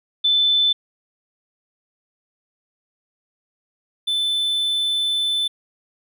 sine / triangle tone pair in turn, 3520 / 3520 Hz, A7 / A7, 0 / 0 cents, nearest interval unison, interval 0 cents, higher neither, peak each -14 / -17 dBFS, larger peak first, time 0.24-0.73 / 4.07-5.48 s, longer second, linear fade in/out 10 ms, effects none

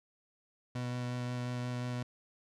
30% pulse tone with vibrato, 123.47 Hz, B2, in tune, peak -32 dBFS, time 0.75-2.03 s, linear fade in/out 5 ms, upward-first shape sine, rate 5.6 Hz, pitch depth 9 cents each way, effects low-pass 7000 Hz 12 dB/octave

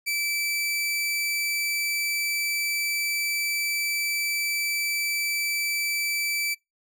sawtooth tone, 2320 Hz, D7, 22 cents flat, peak -21 dBFS, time 0.06-6.55 s, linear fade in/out 20 ms, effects noise-tail reverb RT60 0.2 s tail -26 dB re dry

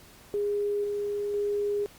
sine tone with tremolo, 410.1 Hz, G#4, 22 cents flat, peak -25 dBFS, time 0.34-1.86 s, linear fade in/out 0 ms, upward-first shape square, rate 1 Hz, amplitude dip 25%, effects pink hiss -53 dBFS RMS until 1.98 s + Opus 48 kbps

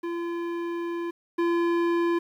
square tone pair in turn, 341.3 / 341.3 Hz, F4 / F4, -40 / -40 cents, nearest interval unison, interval 0 cents, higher neither, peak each -29 / -22 dBFS, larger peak second, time 0.03-1.11 / 1.38-2.19 s, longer first, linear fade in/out 10 ms, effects low-pass 2000 Hz 12 dB/octave + 9-bit

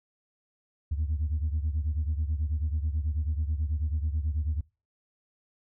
sine beating tone pair, 74.1 / 83.3 Hz, D2 / E2, +16 / +19 cents, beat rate 9.2 Hz, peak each -26 / -30 dBFS, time 0.91-4.61 s, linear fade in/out 10 ms, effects noise-tail reverb RT60 0.3 s tail -24 dB re dry + tanh soft clip ceiling -22 dBFS

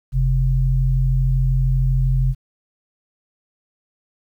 sine tone pair together, 43.59 / 130.81 Hz, F1 / C3, -3 / 0 cents, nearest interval octave + perfect fifth, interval 1903 cents, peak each -17 dBFS, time 0.12-2.35 s, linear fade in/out 50 ms, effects 9-bit

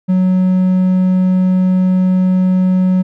triangle tone, 184.9 Hz, F#3, 1 cent flat, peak -7 dBFS, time 0.08-3.03 s, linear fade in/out 20 ms, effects none

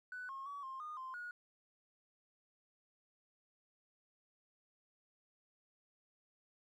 triangle tone with pitch steps, 1492 / 1079 / 1135 / 1060 / 1224 / 1043 / 1449 Hz, F#6 / C#6 / C#6 / C6 / D#6 / C6 / F#6, +14 / -47 / +41 / +22 / -29 / -6 / -37 cents, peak -40 dBFS, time 0.12-1.31 s, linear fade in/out 2 ms, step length 170 ms, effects tanh soft clip ceiling -41 dBFS

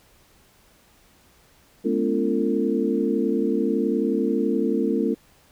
sine tone cluster, 211.9 / 243.5 / 282 / 342.6 / 451.1 Hz, G#3 / B3 / C#4 / F4 / A4, +35 / -24 / +30 / -33 / +43 cents, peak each -26 dBFS, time 1.84-5.15 s, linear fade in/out 20 ms, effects pink hiss -57 dBFS RMS until 5.51 s

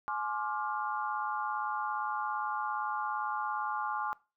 sine chord, D half-diminished seventh, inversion second, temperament just, 845.8 / 1057.2 / 1174.7 / 1409.6 Hz, Ab5 / C6 / D6 / F6, +31 / +18 / 0 / +16 cents, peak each -36 / -38 / -37 / -39 dBFS, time 0.08-4.13 s, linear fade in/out 0 ms, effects noise-tail reverb RT60 0.3 s tail -21 dB re dry

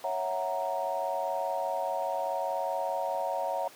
sine chord, F# dominant seventh, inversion second, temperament equal, 554.4 / 659.3 / 740 / 932.3 Hz, C#5 / E5 / F#5 / A#5, 0 / 0 / 0 / 0 cents, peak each -34 dBFS, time 0.04-3.68 s, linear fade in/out 2 ms, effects pink hiss -51 dBFS RMS until 3.75 s + high-pass 300 Hz 12 dB/octave

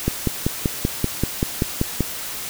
click train, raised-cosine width 3 ms, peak -5 dBFS, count 11, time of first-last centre 0.08-2.007 s, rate 5.19 Hz, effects white hiss -30 dBFS RMS until 2.49 s

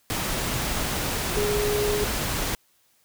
sine tone in noise, 415.3 Hz, G#4, in tune, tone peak -23 dBFS, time 1.37-2.04 s, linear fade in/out 0 ms, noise pink, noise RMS -27 dBFS, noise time 0.1-2.55 s, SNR +1 dB, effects white hiss -64 dBFS RMS until 3.04 s

